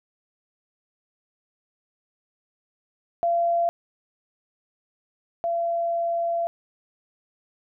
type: tone pair in turn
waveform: sine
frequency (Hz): 684 / 679.7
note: F5 / F5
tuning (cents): -36 / -47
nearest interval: unison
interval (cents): 11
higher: first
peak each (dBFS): -19 / -22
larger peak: first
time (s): 3.23-3.69 / 5.44-6.47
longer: second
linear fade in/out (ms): 0
effects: none